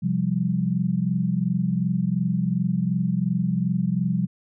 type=chord; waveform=sine; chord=C suspended fourth; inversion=none; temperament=equal with one note detuned; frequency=130.81 / 174.61 / 197.36 Hz; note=C3 / F3 / G3; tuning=0 / 0 / +12 cents; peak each=-27 / -23 / -25 dBFS; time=0.02-4.27 s; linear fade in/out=20 ms; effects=none